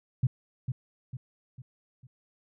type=tone with echo; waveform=sine; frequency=127.3 Hz; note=C3; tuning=47 cents flat; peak=-20 dBFS; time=0.23-0.27 s; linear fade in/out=5 ms; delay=450 ms; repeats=4; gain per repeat=-7 dB; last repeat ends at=2.07 s; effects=none